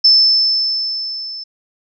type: tone with level ramp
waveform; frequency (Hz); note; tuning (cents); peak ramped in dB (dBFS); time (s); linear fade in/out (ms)
sine; 5274; E8; 0; -5 to -26; 0.04-1.44; 10
effects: none